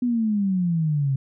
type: exponential sweep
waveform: sine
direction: down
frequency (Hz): 250 to 132.4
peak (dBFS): -19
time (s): 0.02-1.16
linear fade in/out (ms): 5
effects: none